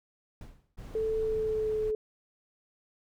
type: noise with exponential decay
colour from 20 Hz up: brown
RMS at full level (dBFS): -41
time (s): 0.41-0.76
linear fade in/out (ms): 2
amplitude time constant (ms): 75
type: noise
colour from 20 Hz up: brown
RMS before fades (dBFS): -42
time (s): 0.77-1.92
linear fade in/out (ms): 20
type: tone with pitch glide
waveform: sine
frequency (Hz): 440 to 431.4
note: A4 to A4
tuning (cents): 0 to -34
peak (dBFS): -27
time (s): 0.95-1.95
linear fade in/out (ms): 2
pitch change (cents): -34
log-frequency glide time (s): 1.2-1.76
effects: none